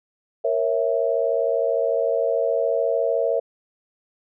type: chord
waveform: sine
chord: A# diminished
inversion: none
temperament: equal with one note detuned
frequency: 466.2 / 545.8 / 659.3 Hz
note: A#4 / C#5 / E5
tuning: 0 / -27 / 0 cents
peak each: -23 dBFS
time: 0.44-3.4 s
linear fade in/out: 10 ms
effects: none